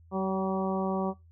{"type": "harmonic tone with a mistuned harmonic", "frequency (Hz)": 190.9, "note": "G3", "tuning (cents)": -46, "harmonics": [1, 2, 3, 4, 5, 6], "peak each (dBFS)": [-30, -33, -35, -36, -37, -38], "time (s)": [0.11, 1.14], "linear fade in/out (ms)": 50, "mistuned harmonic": 3, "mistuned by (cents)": -16, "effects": ["noise-tail reverb RT60 0.2 s tail -20 dB re dry", "added 83 Hz sine -53 dBFS peak until 1.31 s"]}